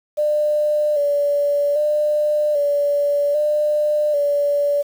sine tone with vibrato, 587.3 Hz, D5, in tune, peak -15 dBFS, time 0.17-4.83 s, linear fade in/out 20 ms, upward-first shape square, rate 0.63 Hz, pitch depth 34 cents each way, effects 7-bit

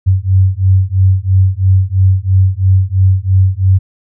sine beating tone pair, 93.3 / 96.3 Hz, F#2 / G2, +15 / -30 cents, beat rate 3 Hz, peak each -10 dBFS, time 0.06-3.79 s, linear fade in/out 20 ms, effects none

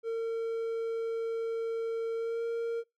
triangle tone with pitch glide, 455.6 to 462.8 Hz, A#4 to A#4, -40 to -13 cents, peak -28 dBFS, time 0.03-2.84 s, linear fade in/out 50 ms, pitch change +27 cents, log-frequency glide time 2.15-2.44 s, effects noise-tail reverb RT60 0.2 s tail -24 dB re dry

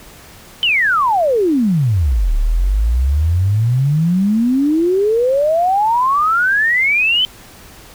sine exponential two-way sweep, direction down then up, 3108 to 35.03 to 3108 Hz, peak -11 dBFS, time 0.63-7.25 s, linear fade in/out 0 ms, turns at 2.35 s, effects pink hiss -40 dBFS RMS until 7.94 s

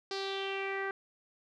sawtooth tone with low-pass filter sweep, 390.2 Hz, G4, 8 cents flat, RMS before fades -36 dBFS, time 0.11-0.91 s, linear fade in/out 2 ms, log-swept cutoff 4800 to 1700 Hz, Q 4.4, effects none

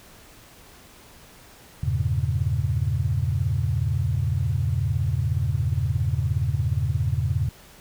sine chord, E diminished seventh, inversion none, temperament equal with one note detuned, 82.41 / 99.37 / 116.54 / 138.59 Hz, E2 / G2 / Bb2 / Db3, 0 / +24 / 0 / 0 cents, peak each -26 dBFS, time 1.83-7.49 s, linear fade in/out 5 ms, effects tanh soft clip ceiling -10 dBFS + pink hiss -49 dBFS RMS until 7.8 s

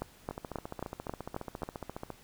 two click trains, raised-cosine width 1 ms, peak -20 / -24 dBFS, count 7 / 27, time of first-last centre 0.02-1.633 / 0.31-2.103 s, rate 3.72 / 14.5 Hz, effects pink hiss -58 dBFS RMS until 2.23 s

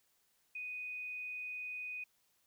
sine tone, 2489 Hz, D#7, in tune, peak -40 dBFS, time 0.55-2.04 s, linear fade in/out 5 ms, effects white hiss -75 dBFS RMS until 2.46 s

